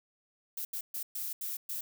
violet noise bursts at uneven times, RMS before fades -37 dBFS, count 6, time 0.57-0.65 / 0.73-0.81 / 0.94-1.03 / 1.15-1.33 / 1.41-1.57 / 1.69-1.81 s, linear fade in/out 5 ms, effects none

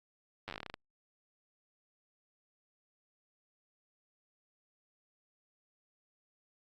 slowing click train, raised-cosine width 0.3 ms, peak -25 dBFS, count 13, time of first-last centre 0.48-0.741 s, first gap 9 ms, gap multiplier 1.15, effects Opus 48 kbps

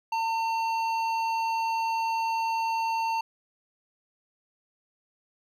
sine tone with hard clipping, 905 Hz, A5, 48 cents sharp, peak -27 dBFS, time 0.12-3.21 s, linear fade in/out 5 ms, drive 10 dB, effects none

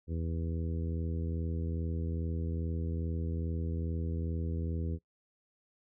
harmonic tone, 82.41 Hz, E2, in tune, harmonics 1 / 2 / 3 / 4 / 5 / 6, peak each -33 / -39 / -43 / -45 / -47 / -49 dBFS, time 0.07-4.99 s, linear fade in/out 50 ms, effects noise-tail reverb RT60 0.1 s tail -20 dB re dry

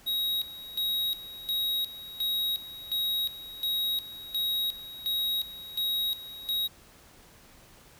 square tone with tremolo, 3804 Hz, A#7, 34 cents sharp, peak -27 dBFS, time 0.06-6.68 s, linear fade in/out 20 ms, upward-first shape square, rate 1.4 Hz, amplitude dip 80%, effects pink hiss -55 dBFS RMS until 7.99 s

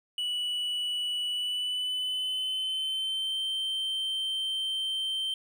triangle tone with pitch glide, 2950 to 3120 Hz, F#7 to G7, -6 to -9 cents, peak -27 dBFS, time 0.18-5.34 s, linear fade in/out 2 ms, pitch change +97 cents, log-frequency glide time 1.29-3.39 s, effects none

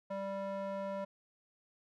square tone with band-pass filter, 196 Hz, G3, in tune, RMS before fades -39 dBFS, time 0.1-1.05 s, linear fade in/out 10 ms, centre 710 Hz, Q 2.2, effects none

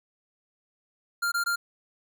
square tone bursts, 1396.9 Hz, F6, in tune, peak -25 dBFS, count 3, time 1.22-1.56 s, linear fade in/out 10 ms, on 100 ms, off 20 ms, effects none

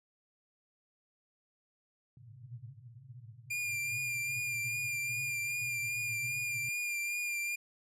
white band-pass noise, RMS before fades -50 dBFS, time 2.17-6.69 s, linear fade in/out 2 ms, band 110 to 130 Hz, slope 96 dB/octave
45% pulse tone with vibrato, 2401 Hz, D7, 38 cents sharp, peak -33 dBFS, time 3.5-7.56 s, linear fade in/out 10 ms, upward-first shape triangle, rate 2.5 Hz, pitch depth 32 cents each way
effects resampled to 32000 Hz

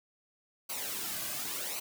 white noise with flanger, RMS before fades -37 dBFS, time 0.69-1.8 s, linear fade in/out 10 ms, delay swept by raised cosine 0.57 to 2.27 ms, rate 0.9 Hz, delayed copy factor -0.7, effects none

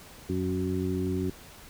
harmonic tone with a mistuned harmonic, 92.5 Hz, F#2, in tune, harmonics 1 / 2 / 3 / 4, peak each -32 / -32 / -32 / -32 dBFS, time 0.29-1.3 s, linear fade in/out 5 ms, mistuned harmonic 1, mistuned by -36 cents, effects pink hiss -49 dBFS RMS until 1.69 s

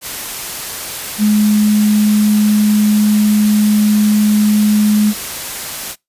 sine tone in noise, 210.7 Hz, G#3, 25 cents sharp, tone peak -8 dBFS, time 1.18-5.14 s, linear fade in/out 50 ms, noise white, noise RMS -24 dBFS, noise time 0.01-5.96 s, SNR +13 dB, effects noise-tail reverb RT60 0.2 s tail -25 dB re dry + resampled to 32000 Hz

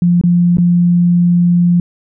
sine tone with dropouts, 174.61 Hz, F3, in tune, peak -7 dBFS, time 0.02-1.8 s, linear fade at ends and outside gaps 2 ms, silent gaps 0.213-0.237 / 0.571-0.583 s, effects none

